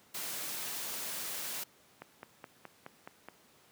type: noise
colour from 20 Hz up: white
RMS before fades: -39 dBFS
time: 0.14-1.64 s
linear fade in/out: 10 ms
type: click train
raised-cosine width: 0.5 ms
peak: -29 dBFS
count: 7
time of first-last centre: 2.02-3.286 s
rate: 4.74 Hz
effects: pink hiss -63 dBFS RMS until 3.71 s + high-pass 150 Hz 12 dB/octave